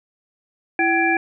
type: tone cluster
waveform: sine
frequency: 333.6 / 768 / 1678 / 2356 Hz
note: E4 / G5 / G#6 / D7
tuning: +21 / -36 / +17 / +5 cents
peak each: -21 dBFS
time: 0.79-1.17 s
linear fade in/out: 2 ms
effects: none